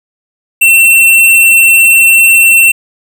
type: tone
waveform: square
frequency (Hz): 2703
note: E7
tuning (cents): +43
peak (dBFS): -3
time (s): 0.61-2.72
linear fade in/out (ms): 10
effects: none